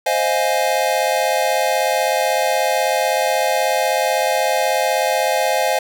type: chord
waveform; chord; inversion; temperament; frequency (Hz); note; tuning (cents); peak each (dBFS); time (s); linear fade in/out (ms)
square; F minor seventh; second; equal; 523.3 / 622.3 / 698.5 / 830.6; C5 / Eb5 / F5 / Ab5; 0 / 0 / 0 / 0; -22; 0.06-5.79; 5
effects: none